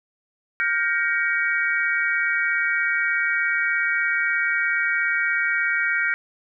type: chord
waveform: sine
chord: G half-diminished seventh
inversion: third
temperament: just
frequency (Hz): 1411.2 / 1568 / 1881.6 / 2258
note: F6 / G6 / Bb6 / Db7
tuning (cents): +18 / 0 / +16 / +31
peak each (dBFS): -25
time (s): 0.6-6.14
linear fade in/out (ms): 0
effects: none